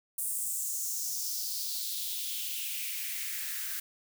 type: noise with high-pass filter sweep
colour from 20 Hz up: blue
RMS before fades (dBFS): -35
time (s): 0.18-3.8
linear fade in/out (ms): 5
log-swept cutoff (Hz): 9300 to 1500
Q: 3.3
effects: none